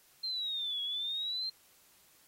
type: exponential two-way sweep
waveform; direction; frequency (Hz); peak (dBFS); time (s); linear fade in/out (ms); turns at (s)
sine; down then up; 4186 to 3322 to 4186; -33; 0.23-1.5; 10; 0.82
effects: white hiss -64 dBFS RMS until 2.27 s + AAC 48 kbps